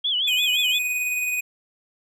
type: tone with vibrato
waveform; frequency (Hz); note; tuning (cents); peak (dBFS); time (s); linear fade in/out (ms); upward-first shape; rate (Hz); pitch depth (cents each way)
sine; 3191; G7; +30; -20; 0.04-0.79; 10; sine; 5.8; 150
type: tone with tremolo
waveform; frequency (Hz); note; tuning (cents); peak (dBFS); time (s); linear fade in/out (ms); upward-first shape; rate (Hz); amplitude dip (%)
square; 2489; D#7; 0; -22; 0.27-1.41; 10; sine; 19; 30
effects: none